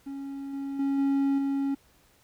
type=tone with level steps; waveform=triangle; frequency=276 Hz; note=C#4; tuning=7 cents flat; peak=-32 / -29 / -22 / -20 / -23 dBFS; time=0.06-1.75 s; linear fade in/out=10 ms; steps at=0.53 / 0.79 / 0.98 / 1.38 s; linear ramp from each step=5 ms; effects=pink hiss -62 dBFS RMS until 2.23 s

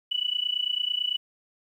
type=tone with amplitude modulation; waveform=sine; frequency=2960 Hz; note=F#7; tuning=in tune; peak=-21 dBFS; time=0.11-1.17 s; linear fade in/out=10 ms; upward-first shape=sine; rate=29 Hz; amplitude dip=90%; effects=10-bit

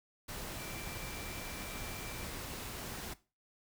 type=tone in noise; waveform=sine; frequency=2349 Hz; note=D7; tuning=in tune; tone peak=-52 dBFS; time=0.58-2.24 s; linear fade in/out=10 ms; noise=pink; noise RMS=-43 dBFS; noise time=0.28-3.14 s; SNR=-12 dB; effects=noise-tail reverb RT60 0.3 s tail -17 dB re dry

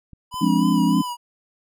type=clicks; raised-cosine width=5 ms; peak=-30 dBFS; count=2; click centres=0.133 / 0.342 s
type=tone with vibrato; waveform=square; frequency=987.8 Hz; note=B5; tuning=in tune; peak=-27 dBFS; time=0.31-1.17 s; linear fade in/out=50 ms; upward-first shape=sine; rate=3.3 Hz; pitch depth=45 cents each way
type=chord; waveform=sine; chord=D half-diminished seventh; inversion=first; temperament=equal; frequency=174.61 / 207.7 / 261.6 / 293.7 Hz; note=F3 / Ab3 / C4 / D4; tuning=0 / 0 / 0 / 0 cents; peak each=-21 dBFS; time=0.41-1.02 s; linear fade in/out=10 ms
effects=none

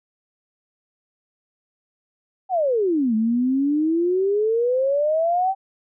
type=exponential two-way sweep; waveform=sine; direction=down then up; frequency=784 to 215.3 to 784 Hz; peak=-17 dBFS; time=2.49-5.55 s; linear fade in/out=50 ms; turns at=3.15 s; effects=none

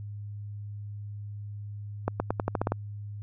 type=accelerating click train; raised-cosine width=1 ms; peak=-12 dBFS; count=9; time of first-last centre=2.08-2.72 s; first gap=120 ms; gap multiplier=0.88; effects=added 103 Hz sine -36 dBFS peak until 3.22 s

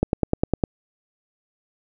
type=click train; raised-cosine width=2 ms; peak=-5 dBFS; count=7; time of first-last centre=0.03-0.638 s; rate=9.87 Hz; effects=none

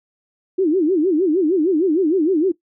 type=tone with vibrato; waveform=sine; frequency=340 Hz; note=F4; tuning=46 cents flat; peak=-13 dBFS; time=0.58-2.52 s; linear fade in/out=10 ms; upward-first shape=sine; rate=6.5 Hz; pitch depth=240 cents each way; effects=noise-tail reverb RT60 0.1 s tail -17 dB re dry

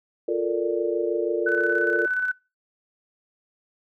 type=chord; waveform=sine; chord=Bb major seventh; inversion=second; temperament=equal; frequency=349.2 / 440 / 466.2 / 587.3 Hz; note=F4 / A4 / Bb4 / D5; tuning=0 / 0 / 0 / 0 cents; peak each=-26 / -27 / -27 / -30 dBFS; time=0.28-2.06 s; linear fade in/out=5 ms
type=tone with tremolo; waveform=sine; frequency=1500 Hz; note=F#6; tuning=23 cents sharp; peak=-20 dBFS; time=1.46-2.32 s; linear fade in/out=10 ms; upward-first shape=square; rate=17 Hz; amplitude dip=35%
effects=noise-tail reverb RT60 0.3 s tail -26 dB re dry

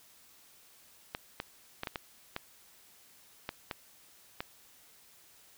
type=clicks; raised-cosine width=0.3 ms; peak=-19 dBFS; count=9; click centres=1.149 / 1.401 / 1.834 / 1.872 / 1.958 / 2.364 / 3.491 / 3.712 / 4.405 s; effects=white hiss -60 dBFS RMS until 5.57 s

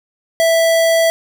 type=tone; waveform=square; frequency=659 Hz; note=E5; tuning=1 cent flat; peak=-11 dBFS; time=0.4-1.1 s; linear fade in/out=0 ms; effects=none

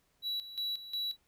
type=tone with tremolo; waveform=triangle; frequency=3920 Hz; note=B7; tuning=14 cents flat; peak=-31 dBFS; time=0.22-1.17 s; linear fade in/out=50 ms; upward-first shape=square; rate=2.8 Hz; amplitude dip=75%; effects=pink hiss -73 dBFS RMS until 1.27 s

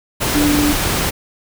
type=tone in noise; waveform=sine; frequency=293.7 Hz; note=D4; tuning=in tune; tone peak=-13 dBFS; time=0.34-0.73 s; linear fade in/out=20 ms; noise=pink; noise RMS=-18 dBFS; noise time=0.2-1.11 s; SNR=+2 dB; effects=none

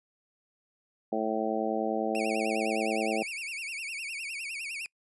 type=harmonic tone; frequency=110 Hz; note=A2; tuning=in tune; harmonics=2 / 3 / 4 / 5 / 6 / 7; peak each=-34 / -34 / -34 / -34 / -34 / -34 dBFS; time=1.12-3.23 s; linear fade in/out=5 ms
type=tone with vibrato; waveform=40% pulse; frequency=2472 Hz; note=D#7; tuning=12 cents flat; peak=-34 dBFS; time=2.15-4.86 s; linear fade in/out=0 ms; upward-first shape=sine; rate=9.8 Hz; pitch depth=200 cents each way
effects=noise-tail reverb RT60 0.1 s tail -26 dB re dry + resampled to 24000 Hz

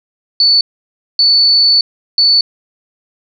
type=tone bursts at uneven times; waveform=sine; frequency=4474 Hz; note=C#8; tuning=15 cents sharp; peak=-6 dBFS; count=3; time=0.4-0.61 / 1.19-1.81 / 2.18-2.41 s; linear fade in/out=2 ms; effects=none

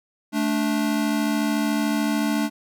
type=tone pair together; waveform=square; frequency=217.9 / 291.6 Hz; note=A3 / D4; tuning=-17 / -12 cents; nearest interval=perfect fourth; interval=505 cents; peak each=-24 dBFS; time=0.32-2.5 s; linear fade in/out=50 ms; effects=none

